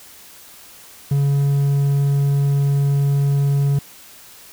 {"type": "tone", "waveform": "triangle", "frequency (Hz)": 140.6, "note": "C#3", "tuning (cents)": 25, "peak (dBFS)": -12, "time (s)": [1.11, 3.79], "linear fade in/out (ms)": 5, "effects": ["white hiss -43 dBFS RMS until 4.52 s"]}